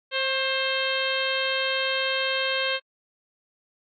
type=harmonic tone with a mistuned harmonic; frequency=529 Hz; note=C5; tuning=19 cents sharp; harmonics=1 / 2 / 3 / 4 / 5 / 6 / 7 / 8; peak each=-29 / -34 / -30 / -33 / -31 / -30 / -35 / -35 dBFS; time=0.11-2.8 s; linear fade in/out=50 ms; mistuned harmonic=2; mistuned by=+35 cents; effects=AAC 48 kbps